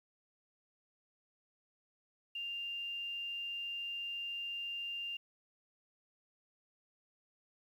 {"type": "tone with quantisation", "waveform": "sine", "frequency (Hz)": 2794, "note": "F7", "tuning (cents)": 0, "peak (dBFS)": -38, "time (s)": [2.35, 5.17], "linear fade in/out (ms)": 5, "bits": 11, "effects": []}